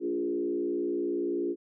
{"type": "tone with frequency modulation", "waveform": "sine", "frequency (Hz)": 348.7, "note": "F4", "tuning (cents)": -3, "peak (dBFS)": -27, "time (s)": [0, 1.56], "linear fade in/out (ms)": 50, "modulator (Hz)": 60.4, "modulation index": 1.1, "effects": []}